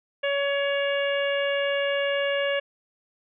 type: harmonic tone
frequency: 562 Hz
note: C#5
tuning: 24 cents sharp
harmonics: 1 / 2 / 3 / 4 / 5 / 6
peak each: -24 / -37 / -30 / -34 / -32 / -43 dBFS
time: 0.23-2.6 s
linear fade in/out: 10 ms
effects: none